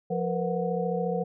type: tone cluster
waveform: sine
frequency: 176.3 / 465.9 / 500 / 733 Hz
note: F3 / A#4 / B4 / F#5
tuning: +17 / -1 / +21 / -16 cents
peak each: -30 / -30 / -31 / -34 dBFS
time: 0.1-1.24 s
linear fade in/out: 10 ms
effects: none